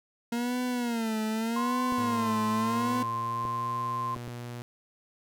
40% pulse tone with vibrato, 233.1 Hz, A#3, in tune, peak -27 dBFS, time 0.32-3.03 s, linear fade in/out 5 ms, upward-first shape sine, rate 0.82 Hz, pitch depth 120 cents each way
sine tone, 1046.5 Hz, C6, in tune, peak -29 dBFS, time 1.56-4.15 s, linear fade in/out 5 ms
clicks, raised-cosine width 2 ms, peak -26 dBFS, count 4, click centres 1.923 / 3.452 / 4.164 / 4.278 s
sawtooth tone with pitch glide, 107.9 to 120.42 Hz, A2 to B2, -33 to -43 cents, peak -33 dBFS, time 1.98-4.62 s, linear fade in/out 0 ms, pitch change +190 cents, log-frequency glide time 2.28-3.76 s
effects none

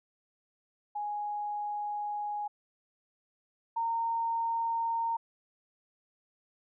sine tone pair in turn, 830.6 / 919 Hz, G#5 / A#5, 0 / -25 cents, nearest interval major second, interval 175 cents, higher second, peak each -32 / -28 dBFS, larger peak second, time 0.95-2.48 / 3.76-5.17 s, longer first, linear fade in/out 10 ms, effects none

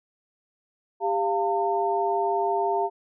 sine tone cluster, 397.6 / 695 / 903 Hz, G4 / F5 / A5, +25 / -9 / +45 cents, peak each -26 dBFS, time 1-2.9 s, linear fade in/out 50 ms, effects none

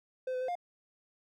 triangle tone with pitch steps, 514 / 507 / 514 / 706 Hz, C5 / B4 / C5 / F5, -31 / +45 / -31 / +19 cents, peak -30 dBFS, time 0.27-0.554 s, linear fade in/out 5 ms, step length 71 ms, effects none

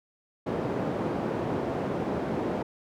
white band-pass noise, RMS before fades -30 dBFS, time 0.46-2.63 s, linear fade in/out 10 ms, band 130 to 490 Hz, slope 12 dB/octave, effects none

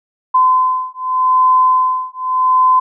sine beating tone pair, 1023 / 1023.84 Hz, C6 / C6, -39 / -38 cents, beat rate 0.84 Hz, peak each -13 dBFS, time 0.34-2.8 s, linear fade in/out 10 ms, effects none

